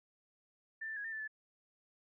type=tone with pitch steps; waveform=sine; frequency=1779 / 1769 / 1661 / 1803 / 1757 / 1735 Hz; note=A6 / A6 / G#6 / A6 / A6 / A6; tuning=+19 / +9 / 0 / +42 / -3 / -25 cents; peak=-39 dBFS; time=0.81-1.278 s; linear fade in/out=10 ms; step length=78 ms; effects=none